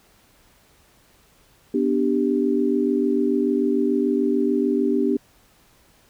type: chord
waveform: sine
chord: G major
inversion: first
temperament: equal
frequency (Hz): 246.9 / 293.7 / 392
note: B3 / D4 / G4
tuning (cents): 0 / 0 / 0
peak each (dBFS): -22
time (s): 1.74-5.17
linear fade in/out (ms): 5
effects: pink hiss -57 dBFS RMS until 6.09 s